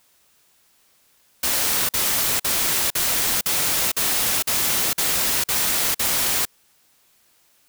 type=noise bursts; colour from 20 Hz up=white; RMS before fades=-21 dBFS; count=10; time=1.43-6.453 s; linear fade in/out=5 ms; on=460 ms; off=47 ms; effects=white hiss -60 dBFS RMS until 7.68 s